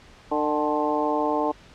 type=harmonic tone with a mistuned harmonic; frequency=150.6 Hz; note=D3; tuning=44 cents sharp; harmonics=2 / 3 / 4 / 5 / 6 / 7; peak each=-27 / -28 / -28 / -30 / -27 / -31 dBFS; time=0.31-1.52 s; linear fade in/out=10 ms; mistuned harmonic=6; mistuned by=-55 cents; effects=pink hiss -50 dBFS RMS until 1.74 s + low-pass 5000 Hz 12 dB/octave